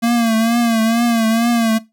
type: tone with vibrato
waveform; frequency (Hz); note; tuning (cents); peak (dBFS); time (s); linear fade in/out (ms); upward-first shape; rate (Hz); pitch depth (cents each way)
square; 229.6; A#3; -26; -13; 0.02-1.79; 20; triangle; 2.2; 73
effects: noise-tail reverb RT60 0.2 s tail -18 dB re dry